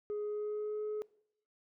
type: tone with pitch glide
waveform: sine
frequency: 417.7 to 424.8 Hz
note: G#4 to G#4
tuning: +10 to +39 cents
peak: -32 dBFS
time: 0.1-1.02 s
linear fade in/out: 0 ms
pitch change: +29 cents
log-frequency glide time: 0.22-0.83 s
effects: noise-tail reverb RT60 0.7 s tail -23 dB re dry + tanh soft clip ceiling -33 dBFS